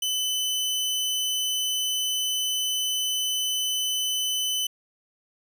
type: tone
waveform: sawtooth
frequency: 3020 Hz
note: F#7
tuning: 35 cents sharp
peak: -21 dBFS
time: 0.02-4.67 s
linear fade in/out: 5 ms
effects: none